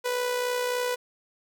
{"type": "tone with amplitude modulation", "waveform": "sawtooth", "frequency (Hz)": 493.9, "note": "B4", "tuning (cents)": 0, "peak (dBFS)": -20, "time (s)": [0.04, 0.96], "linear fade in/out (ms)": 20, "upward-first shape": "sine", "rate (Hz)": 63.5, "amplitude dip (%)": 40, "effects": []}